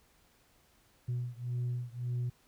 sine beating tone pair, 121.8 / 123.6 Hz, B2 / B2, -24 / +2 cents, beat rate 1.8 Hz, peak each -34 / -35 dBFS, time 1.08-2.3 s, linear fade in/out 10 ms, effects tanh soft clip ceiling -29 dBFS + pink hiss -67 dBFS RMS until 2.47 s

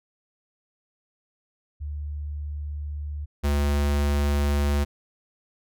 sine / square tone pair in turn, 73.7 / 71.98 Hz, D2 / D2, +7 / -34 cents, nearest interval unison, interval 41 cents, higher first, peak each -29 / -21 dBFS, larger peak second, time 1.8-3.26 / 3.43-4.85 s, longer first, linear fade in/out 20 ms, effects none

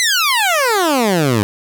15% pulse exponential sweep, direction down, 2075 to 98 Hz, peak -6 dBFS, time 0-1.43 s, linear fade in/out 0 ms, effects none

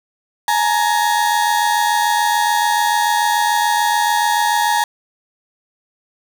35% pulse tone pair together, 844 / 930.9 Hz, G#5 / A#5, +28 / -3 cents, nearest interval major second, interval 169 cents, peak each -15 dBFS, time 0.48-4.84 s, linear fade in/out 2 ms, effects none

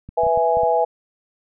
clicks, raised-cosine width 5 ms, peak -23 dBFS, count 6, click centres 0.09 / 0.235 / 0.267 / 0.375 / 0.571 / 0.634 s
sine chord, E major, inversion second, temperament equal, 493.9 / 659.3 / 830.6 Hz, B4 / E5 / G#5, 0 / 0 / 0 cents, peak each -20 / -19 / -19 dBFS, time 0.17-0.85 s, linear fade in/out 10 ms
effects none

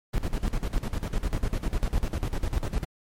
brown noise with tremolo, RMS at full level -25 dBFS, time 0.13-2.85 s, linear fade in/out 10 ms, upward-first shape square, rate 10 Hz, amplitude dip 80%, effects MP3 64 kbps

